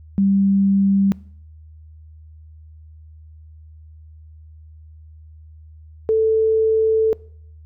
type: tone pair in turn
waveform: sine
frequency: 196.6 / 441.4 Hz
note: G3 / A4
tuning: +5 / +5 cents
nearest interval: octave + major second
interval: 1400 cents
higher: second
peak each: -13 / -13 dBFS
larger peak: neither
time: 0.18-1.12 / 6.09-7.13 s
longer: second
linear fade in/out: 0 ms
effects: noise-tail reverb RT60 0.6 s tail -23 dB re dry + added 78 Hz sine -40 dBFS peak until 7.65 s